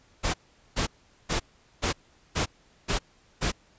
pink noise bursts, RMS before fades -26 dBFS, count 7, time 0.23-3.52 s, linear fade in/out 20 ms, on 110 ms, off 420 ms, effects pink hiss -61 dBFS RMS until 3.78 s + resampled to 16000 Hz

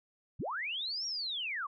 sine linear two-way sweep, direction up then down, 49.5 to 5670 to 1053 Hz, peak -34 dBFS, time 0.39-1.67 s, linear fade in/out 10 ms, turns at 1.06 s, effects none

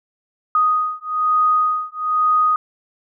sine beating tone pair, 1244.5 / 1245.6 Hz, D#6 / D#6, 0 / +2 cents, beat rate 1.1 Hz, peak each -18 dBFS, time 0.55-2.56 s, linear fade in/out 2 ms, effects none

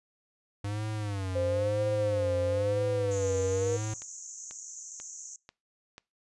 square tone with vibrato, 99.9 Hz, G2, 33 cents sharp, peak -32 dBFS, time 0.64-3.94 s, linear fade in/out 5 ms, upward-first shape sine, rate 1 Hz, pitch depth 140 cents each way
sine tone with pitch glide, 523.3 to 477.1 Hz, C5 to A#4, 0 to +40 cents, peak -27 dBFS, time 1.35-3.77 s, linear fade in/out 10 ms, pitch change -160 cents, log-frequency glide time 2.45-3.52 s
white band-pass noise, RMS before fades -44 dBFS, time 3.11-5.36 s, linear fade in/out 2 ms, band 6100 to 7200 Hz, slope 96 dB/octave
click train, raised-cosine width 0.2 ms, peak -28 dBFS, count 5, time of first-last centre 4.02-5.981 s, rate 2.04 Hz
effects noise-tail reverb RT60 0.3 s tail -24 dB re dry + resampled to 24000 Hz

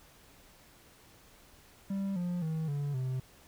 triangle tone with pitch steps, 196 / 176.65 / 159.2 / 143.48 / 129.31 Hz, G3 / F3 / D#3 / D3 / C3, 0 / +20 / +40 / -40 / -20 cents, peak -29 dBFS, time 1.9-3.2 s, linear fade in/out 5 ms, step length 260 ms, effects pink hiss -59 dBFS RMS until 3.47 s

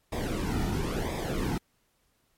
brown noise with flanger, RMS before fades -30 dBFS, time 0.12-1.58 s, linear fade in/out 5 ms, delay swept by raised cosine 0.68 to 1.88 ms, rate 0.98 Hz, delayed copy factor -0.75, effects pink hiss -71 dBFS RMS until 2.37 s + MP3 64 kbps

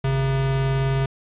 square tone pair together, 51.41 / 134.9 Hz, G#1 / C#3, -17 / -47 cents, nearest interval octave + perfect fourth, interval 1670 cents, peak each -30 / -20 dBFS, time 0.04-1.06 s, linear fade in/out 5 ms, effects resampled to 8000 Hz + 9-bit

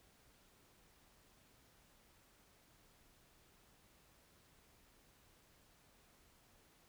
silence, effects pink hiss -69 dBFS RMS until 6.88 s

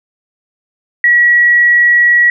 sine tone, 1923 Hz, B6, 47 cents flat, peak -5 dBFS, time 1.04-2.3 s, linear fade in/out 2 ms, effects none

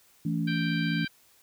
sine chord, A major, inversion second, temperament equal with one note detuned, 164.81 / 220 / 284.2 Hz, E3 / A3 / C#4, 0 / 0 / +43 cents, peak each -28 / -32 / -32 dBFS, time 0.25-1.05 s, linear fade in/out 5 ms
harmonic tone, 784 Hz, G5, in tune, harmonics 2 / 3 / 4 / 5 / 6, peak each -34 / -38 / -40 / -42 / -44 dBFS, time 0.47-1.08 s, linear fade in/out 10 ms
effects white hiss -61 dBFS RMS until 1.42 s

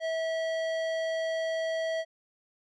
square tone, 649 Hz, E5, 27 cents flat, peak -29 dBFS, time 0-2.05 s, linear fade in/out 50 ms, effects low-pass 4000 Hz 12 dB/octave

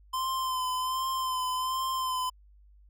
square tone with vibrato, 1032 Hz, C6, 24 cents flat, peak -29 dBFS, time 0.13-2.3 s, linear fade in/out 10 ms, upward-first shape sine, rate 1.3 Hz, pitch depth 30 cents each way, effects added 50 Hz sine -54 dBFS peak until 2.89 s

